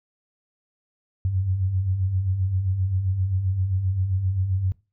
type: beating tone pair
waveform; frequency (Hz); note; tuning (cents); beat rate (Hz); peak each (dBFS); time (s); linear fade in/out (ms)
sine; 88.1 / 95.7; F2 / G2; +16 / -41; 7.6; -30 / -21; 1.25-4.72; 0
effects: noise-tail reverb RT60 0.3 s tail -21 dB re dry

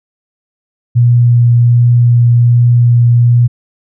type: tone with vibrato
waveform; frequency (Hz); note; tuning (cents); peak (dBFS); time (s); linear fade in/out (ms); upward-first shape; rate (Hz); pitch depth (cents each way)
sine; 120; B2; -49; -4; 0.95-3.48; 20; triangle; 1.3; 10
effects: none

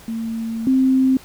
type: tone pair in turn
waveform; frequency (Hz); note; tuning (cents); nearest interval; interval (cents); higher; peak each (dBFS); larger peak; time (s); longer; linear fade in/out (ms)
sine; 226.5 / 262.2; A#3 / C4; -50 / +4; minor third; 254; second; -22 / -12; second; 0.08-0.67 / 0.67-1.17; first; 2
effects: pink hiss -44 dBFS RMS until 1.24 s

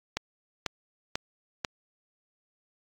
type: click train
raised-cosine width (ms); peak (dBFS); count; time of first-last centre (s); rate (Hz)
0.2; -11; 4; 0.17-1.648; 2.03
effects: AAC 48 kbps

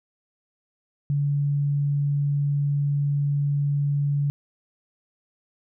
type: tone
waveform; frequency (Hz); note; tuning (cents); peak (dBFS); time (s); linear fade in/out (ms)
sine; 143.2; D3; -43; -20; 1.1-4.3; 0
effects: none

